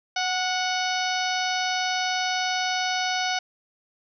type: harmonic tone with a mistuned harmonic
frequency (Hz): 740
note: F#5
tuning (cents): 0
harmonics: 1 / 2 / 3 / 4 / 5 / 6 / 7 / 8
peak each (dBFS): -27 / -30 / -32 / -33 / -34 / -35 / -35 / -36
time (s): 0.16-3.39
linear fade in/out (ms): 5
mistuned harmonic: 2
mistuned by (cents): -20
effects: none